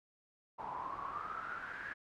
brown noise with band-pass filter sweep, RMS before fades -43 dBFS, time 0.58-1.94 s, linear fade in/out 20 ms, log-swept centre 910 to 1700 Hz, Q 9.6, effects none

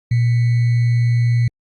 sine tone with sample-and-hold, 119 Hz, A#2, 36 cents sharp, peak -12 dBFS, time 0.11-1.48 s, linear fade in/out 5 ms, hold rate 2100 Hz, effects low-pass 4000 Hz 12 dB/octave + Opus 48 kbps

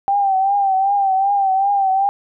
sine tone with vibrato, 784 Hz, G5, in tune, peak -13 dBFS, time 0.08-2.09 s, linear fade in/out 0 ms, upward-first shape triangle, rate 2.6 Hz, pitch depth 69 cents each way, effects none

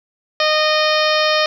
harmonic tone with a mistuned harmonic, 615 Hz, D#5, 20 cents flat, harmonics 1 / 2 / 3 / 4 / 5 / 6 / 7 / 8 / 9, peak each -17 / -20 / -22 / -23 / -24 / -25 / -25 / -26 / -27 dBFS, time 0.4-1.46 s, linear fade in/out 2 ms, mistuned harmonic 8, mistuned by +29 cents, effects 8-bit

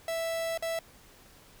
45% pulse tone with dropouts, 659.3 Hz, E5, in tune, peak -30 dBFS, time 0.08-0.79 s, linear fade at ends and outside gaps 2 ms, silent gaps 0.576-0.624 s, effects pink hiss -56 dBFS RMS until 1.6 s

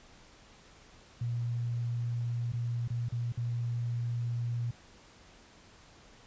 sine tone with dropouts, 118.9 Hz, A#2, 35 cents sharp, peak -30 dBFS, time 1.21-4.71 s, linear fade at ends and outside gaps 5 ms, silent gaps 2.521-2.534 / 2.878-2.902 / 3.087-3.122 / 3.323-3.373 s, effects pink hiss -57 dBFS RMS until 6.26 s + resampled to 16000 Hz

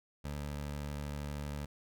20% pulse tone, 72.7 Hz, D2, 17 cents flat, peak -33 dBFS, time 0.24-1.66 s, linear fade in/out 10 ms, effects none

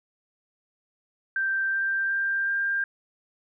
sine tone with pitch steps, 1568 / 1577.1 / 1586.2 / 1595.4 Hz, G6 / G6 / G6 / G6, 0 / +10 / +20 / +30 cents, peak -23 dBFS, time 1.36-2.84 s, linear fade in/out 2 ms, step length 370 ms, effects none

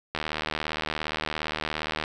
click train, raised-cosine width 0.3 ms, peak -12 dBFS, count 147, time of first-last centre 0.15-2.039 s, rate 77.3 Hz, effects none

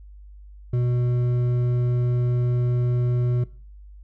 triangle tone with hard clipping, 122.5 Hz, B2, 14 cents flat, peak -21 dBFS, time 0.73-3.44 s, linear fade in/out 5 ms, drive 11 dB, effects noise-tail reverb RT60 0.4 s tail -19 dB re dry + added 50 Hz sine -41 dBFS peak until 4.03 s

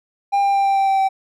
triangle tone with pitch steps, 800 / 795.4 / 790.8 / 786.3 / 781.7 / 777.2 / 772.7 Hz, G5 / G5 / G5 / G5 / G5 / G5 / G5, +35 / +25 / +15 / +5 / -5 / -15 / -25 cents, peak -12 dBFS, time 0.32-1.09 s, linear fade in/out 20 ms, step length 110 ms, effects none

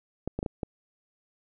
clicks, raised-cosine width 2 ms, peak -17 dBFS, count 5, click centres 0.276 / 0.39 / 0.429 / 0.462 / 0.632 s, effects none

